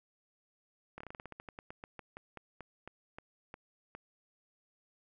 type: slowing click train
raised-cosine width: 0.5 ms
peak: -30 dBFS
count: 22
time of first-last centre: 0.98-3.95 s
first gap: 25 ms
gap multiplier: 1.15
effects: none